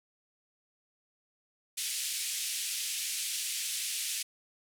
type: band-pass noise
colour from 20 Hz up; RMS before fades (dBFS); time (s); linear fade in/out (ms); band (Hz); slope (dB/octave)
white; -35; 1.77-4.23; 10; 2300 to 11000; 24
effects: none